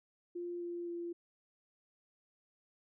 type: tone with pitch steps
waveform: sine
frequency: 349.2 / 346.4 / 343.6 Hz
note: F4 / F4 / F4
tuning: 0 / -14 / -28 cents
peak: -38 dBFS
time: 0.35-1.13 s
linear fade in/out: 10 ms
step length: 260 ms
effects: none